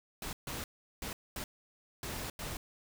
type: noise bursts at uneven times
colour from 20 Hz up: pink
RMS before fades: -40 dBFS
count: 6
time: 0.22-0.33 / 0.47-0.64 / 1.02-1.13 / 1.36-1.44 / 2.03-2.3 / 2.39-2.57 s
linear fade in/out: 2 ms
effects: none